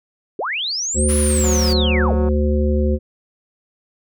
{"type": "linear two-way sweep", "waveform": "sine", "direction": "up then down", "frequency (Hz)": [315.1, 10210, 315.1], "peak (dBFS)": -20, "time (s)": [0.39, 2.14], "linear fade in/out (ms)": 2, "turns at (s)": 1.16}
{"type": "harmonic tone", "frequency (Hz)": 74, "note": "D2", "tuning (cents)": 14, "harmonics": [1, 3, 5, 7], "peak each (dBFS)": [-16, -21, -23, -24], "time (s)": [0.94, 2.99], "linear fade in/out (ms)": 50}
{"type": "high-pass noise", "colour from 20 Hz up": "pink", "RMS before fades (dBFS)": -32, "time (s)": [1.08, 1.74], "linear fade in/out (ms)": 20, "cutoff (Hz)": 940, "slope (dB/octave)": 96}
{"type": "click train", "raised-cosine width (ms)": 1, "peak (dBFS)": -16, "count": 156, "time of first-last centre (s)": [1.44, 2.287], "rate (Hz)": 183}
{"effects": []}